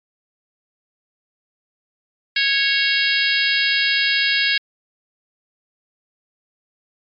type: harmonic tone with a mistuned harmonic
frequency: 552 Hz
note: C#5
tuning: 7 cents flat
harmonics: 3 / 4 / 5 / 6 / 7 / 8 / 9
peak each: -21 / -22 / -23 / -24 / -24 / -25 / -26 dBFS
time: 2.36-4.58 s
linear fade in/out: 5 ms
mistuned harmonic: 6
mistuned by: -27 cents
effects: MP3 96 kbps